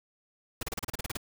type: noise bursts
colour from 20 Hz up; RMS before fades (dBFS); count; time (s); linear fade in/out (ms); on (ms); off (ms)
pink; -34; 11; 0.61-1.171; 5; 21; 33
effects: none